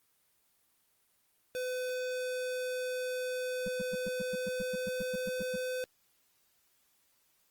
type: tone with pitch glide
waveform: square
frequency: 505 to 507.9 Hz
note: B4 to B4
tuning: +39 to +48 cents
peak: -34 dBFS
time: 1.55-5.84 s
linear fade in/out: 0 ms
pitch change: +9 cents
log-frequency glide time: 3.98-5.21 s
type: tone bursts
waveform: triangle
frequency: 196.5 Hz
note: G3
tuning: 4 cents sharp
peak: -34 dBFS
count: 15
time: 3.66-5.56 s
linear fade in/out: 5 ms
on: 24 ms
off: 110 ms
effects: white hiss -72 dBFS RMS until 7.5 s + Opus 24 kbps